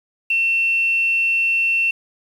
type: tone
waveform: sine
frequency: 2700 Hz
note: E7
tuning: 41 cents sharp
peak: -15 dBFS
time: 0.3-1.91 s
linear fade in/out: 5 ms
effects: 7-bit